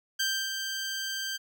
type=tone with ADSR envelope; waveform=15% pulse; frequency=1571 Hz; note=G6; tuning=3 cents sharp; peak=-19 dBFS; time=0.19-1.38 s; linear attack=13 ms; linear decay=290 ms; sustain=-6 dB; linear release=25 ms; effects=none